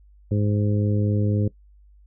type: harmonic tone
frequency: 103.83 Hz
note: G#2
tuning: in tune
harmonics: 1 / 2 / 3 / 4 / 5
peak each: -20 / -26 / -30 / -32 / -34 dBFS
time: 0.31-1.48 s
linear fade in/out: 5 ms
effects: noise-tail reverb RT60 0.1 s tail -19 dB re dry + added 50 Hz sine -49 dBFS peak until 2.06 s